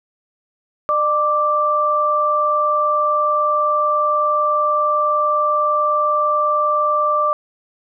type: tone pair together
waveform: sine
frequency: 601.8 / 1174.7 Hz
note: D5 / D6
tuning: +42 / 0 cents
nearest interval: octave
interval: 1158 cents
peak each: -20 / -15 dBFS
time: 0.89-7.33 s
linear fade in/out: 0 ms
effects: none